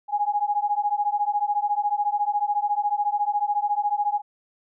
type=beating tone pair; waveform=sine; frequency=820 / 834 Hz; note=G#5 / G#5; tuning=-22 / +7 cents; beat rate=14 Hz; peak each=-24 dBFS; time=0.08-4.22 s; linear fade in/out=50 ms; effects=none